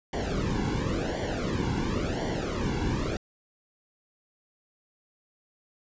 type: noise with flanger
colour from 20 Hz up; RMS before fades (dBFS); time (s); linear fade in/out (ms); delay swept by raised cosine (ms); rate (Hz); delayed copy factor
brown; -29; 0.13-3.17; 2; 0.77 to 1.64; 0.94; -0.9
effects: resampled to 16000 Hz